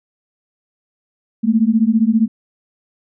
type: beating tone pair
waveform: sine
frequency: 215.7 / 230.7 Hz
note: A3 / A#3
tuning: -34 / -18 cents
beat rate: 15 Hz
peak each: -14 / -14 dBFS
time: 1.43-2.28 s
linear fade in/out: 20 ms
effects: none